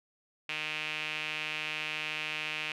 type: tone with band-pass filter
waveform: sawtooth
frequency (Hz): 153.8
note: D#3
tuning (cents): -20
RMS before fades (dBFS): -36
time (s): 0.49-2.72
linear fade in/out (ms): 2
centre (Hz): 2600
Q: 4.3
effects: none